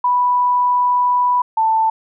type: tone pair in turn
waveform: sine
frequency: 986 / 887.2 Hz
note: B5 / A5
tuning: -3 / +14 cents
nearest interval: major second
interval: 183 cents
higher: first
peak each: -12 dBFS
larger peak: neither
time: 0.04-1.42 / 1.57-1.9 s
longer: first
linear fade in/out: 5 ms
effects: none